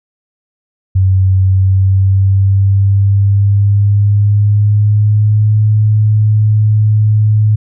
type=tone with pitch glide; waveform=sine; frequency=94.7 to 106.91 Hz; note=F#2 to A2; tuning=+41 to -49 cents; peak=-6 dBFS; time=0.95-7.56 s; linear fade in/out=10 ms; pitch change=+210 cents; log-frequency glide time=1.43-5.58 s; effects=none